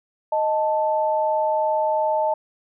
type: tone pair together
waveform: sine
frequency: 622.7 / 880 Hz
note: D#5 / A5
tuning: +1 / 0 cents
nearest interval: tritone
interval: 599 cents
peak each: -21 dBFS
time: 0.32-2.34 s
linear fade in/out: 5 ms
effects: none